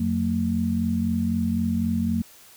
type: tone cluster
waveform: sine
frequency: 89.3 / 183.4 / 227.3 Hz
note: F2 / F#3 / A#3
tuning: +39 / -15 / -43 cents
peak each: -28 / -27 / -23 dBFS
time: 0-2.22 s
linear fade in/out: 5 ms
effects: white hiss -50 dBFS RMS until 2.56 s